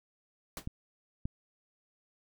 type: noise with exponential decay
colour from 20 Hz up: pink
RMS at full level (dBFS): -36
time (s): 0.57-0.67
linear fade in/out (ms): 1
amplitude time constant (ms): 20
type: clicks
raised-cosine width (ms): 5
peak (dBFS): -22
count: 2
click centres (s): 0.674 / 1.255
effects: none